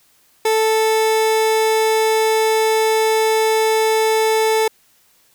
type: tone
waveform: 30% pulse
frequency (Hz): 440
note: A4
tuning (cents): 0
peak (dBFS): -11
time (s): 0.45-4.68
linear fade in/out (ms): 5
effects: white hiss -56 dBFS RMS until 5.34 s